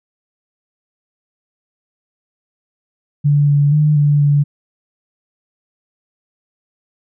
sine tone with pitch steps, 145.1 / 144 / 150.8 / 146 / 144.5 Hz, D3 / D3 / D3 / D3 / D3, -21 / -34 / +46 / -10 / -28 cents, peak -9 dBFS, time 3.24-4.44 s, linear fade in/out 20 ms, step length 240 ms, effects none

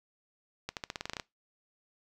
accelerating click train, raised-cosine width 0.2 ms, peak -18 dBFS, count 11, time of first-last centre 0.69-1.198 s, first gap 78 ms, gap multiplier 0.9, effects noise-tail reverb RT60 0.2 s tail -22 dB re dry

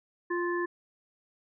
harmonic tone, 349.2 Hz, F4, in tune, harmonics 1 / 3 / 5, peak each -29 / -35 / -35 dBFS, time 0.3-0.66 s, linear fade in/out 10 ms, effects none

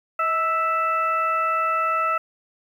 harmonic tone with a mistuned harmonic, 659.3 Hz, E5, in tune, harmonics 1 / 2 / 3 / 4, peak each -29 / -20 / -34 / -31 dBFS, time 0.19-2.18 s, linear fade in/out 5 ms, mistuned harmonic 1, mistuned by -55 cents, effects 9-bit

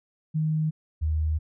sine tone pair in turn, 156 / 77.91 Hz, D#3 / D#2, +5 / +3 cents, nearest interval octave, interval 1202 cents, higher first, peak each -22 dBFS, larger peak neither, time 0.34-0.71 / 1.01-1.39 s, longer second, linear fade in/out 20 ms, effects none

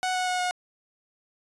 sawtooth tone with pitch steps, 740 / 734.5 / 729 / 723.5 Hz, F#5 / F#5 / F#5 / F#5, 0 / -13 / -26 / -39 cents, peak -21 dBFS, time 0.03-0.51 s, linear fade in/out 0 ms, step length 120 ms, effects resampled to 22050 Hz

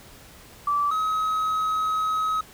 sine / triangle tone pair in turn, 1161 / 1274 Hz, D6 / D#6, -20 / +41 cents, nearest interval major second, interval 161 cents, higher second, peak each -20 dBFS, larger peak neither, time 0.67-0.91 / 0.91-2.41 s, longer second, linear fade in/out 5 ms, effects pink hiss -48 dBFS RMS until 2.53 s

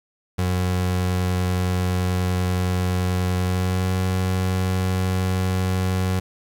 30% pulse tone with pitch glide, 91 to 92.86 Hz, F#2 to F#2, -28 to +7 cents, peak -17 dBFS, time 0.38-6.2 s, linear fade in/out 10 ms, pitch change +35 cents, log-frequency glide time 3.39-3.94 s, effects 9-bit

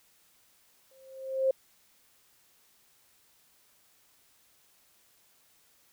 sine tone with exponential growth, 530 Hz, C5, 22 cents sharp, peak -20 dBFS, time 0.91-1.51 s, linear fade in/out 5 ms, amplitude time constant 130 ms, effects white hiss -65 dBFS RMS until 5.92 s

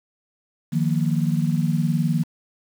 sine chord, Eb suspended second, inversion none, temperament just, 155.56 / 175.01 / 233.3 Hz, Eb3 / F3 / Bb3, 0 / +4 / +2 cents, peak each -21 / -23 / -25 dBFS, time 0.72-2.24 s, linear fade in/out 20 ms, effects 7-bit

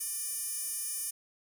15% pulse tone with high-pass filter, 599 Hz, D5, 34 cents sharp, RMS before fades -36 dBFS, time 0-1.11 s, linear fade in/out 10 ms, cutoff 9100 Hz, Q 1.9, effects none

